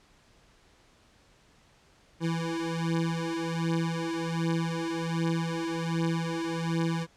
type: beating tone pair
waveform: 25% pulse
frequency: 164.81 / 166.11 Hz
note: E3 / E3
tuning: 0 / +14 cents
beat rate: 1.3 Hz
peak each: -27 dBFS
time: 2.2-7.07 s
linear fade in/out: 50 ms
effects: pink hiss -61 dBFS RMS until 7.16 s + low-pass 7000 Hz 12 dB/octave